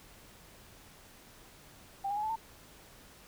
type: tone with pitch steps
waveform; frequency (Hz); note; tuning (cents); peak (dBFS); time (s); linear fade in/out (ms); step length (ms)
sine; 790 / 815.5 / 841.8 / 869 / 897; G5 / G#5 / G#5 / A5 / A5; +13 / -32 / +23 / -22 / +33; -31; 2.04-2.36; 10; 64
effects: pink hiss -56 dBFS RMS until 3.27 s